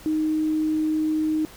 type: tone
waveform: sine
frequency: 311.1 Hz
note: D#4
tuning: in tune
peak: -20 dBFS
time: 0.06-1.45 s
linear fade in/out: 0 ms
effects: pink hiss -46 dBFS RMS until 1.56 s